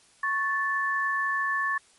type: tone pair together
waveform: sine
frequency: 1104.6 / 1751 Hz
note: C#6 / A6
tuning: -6 / -9 cents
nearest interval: minor sixth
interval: 797 cents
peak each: -28 / -26 dBFS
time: 0.23-1.78 s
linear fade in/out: 5 ms
effects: white hiss -59 dBFS RMS until 1.98 s + MP3 48 kbps